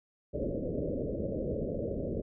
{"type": "low-pass noise", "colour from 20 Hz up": "white", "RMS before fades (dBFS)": -34, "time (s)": [0.33, 2.22], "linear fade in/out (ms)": 20, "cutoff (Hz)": 600, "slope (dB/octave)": 96, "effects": []}